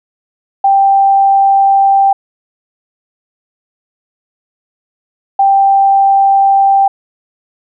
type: tone pair in turn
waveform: sine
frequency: 786 / 786 Hz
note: G5 / G5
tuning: +4 / +4 cents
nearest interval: unison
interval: 0 cents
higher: neither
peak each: -5 dBFS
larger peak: neither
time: 0.64-2.13 / 5.39-6.88 s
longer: neither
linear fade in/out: 5 ms
effects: none